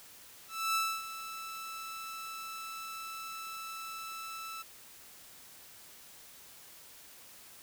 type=tone with ADSR envelope; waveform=sawtooth; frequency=1318.5 Hz; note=E6; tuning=in tune; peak=-24 dBFS; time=0.48-4.63 s; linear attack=270 ms; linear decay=270 ms; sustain=-13 dB; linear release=17 ms; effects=white hiss -54 dBFS RMS until 7.62 s